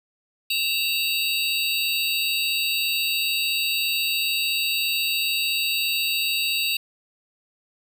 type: tone cluster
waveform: square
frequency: 2644 / 2798 / 3816 / 4593 Hz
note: E7 / F7 / A#7 / D8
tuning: +5 / +3 / +40 / -39 cents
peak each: -28 dBFS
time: 0.5-6.77 s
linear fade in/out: 5 ms
effects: 9-bit